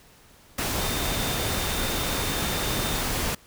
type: tone in noise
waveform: sine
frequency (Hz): 3625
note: A#7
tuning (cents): -49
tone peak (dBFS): -36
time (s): 0.79-3.01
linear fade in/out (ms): 5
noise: pink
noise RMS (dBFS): -27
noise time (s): 0.58-3.35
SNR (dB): -12
effects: pink hiss -54 dBFS RMS until 3.46 s